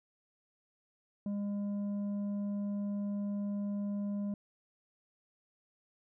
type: tone with tanh clipping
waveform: sine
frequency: 203 Hz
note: G#3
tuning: 39 cents flat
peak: -34 dBFS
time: 1.26-4.34 s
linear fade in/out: 2 ms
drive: 6 dB
effects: none